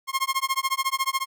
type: tone with tremolo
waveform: sawtooth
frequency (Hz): 1071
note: C6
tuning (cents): +40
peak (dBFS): -16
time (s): 0.07-1.26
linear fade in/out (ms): 50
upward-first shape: sine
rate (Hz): 14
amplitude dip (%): 100
effects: none